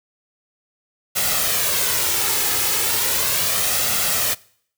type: noise with flanger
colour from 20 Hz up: white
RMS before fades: -20 dBFS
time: 1.15-4.35 s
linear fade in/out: 20 ms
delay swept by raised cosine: 1.5 to 2.37 ms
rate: 0.36 Hz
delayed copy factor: +0.5
effects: noise-tail reverb RT60 0.6 s tail -23 dB re dry + high-pass 60 Hz 12 dB/octave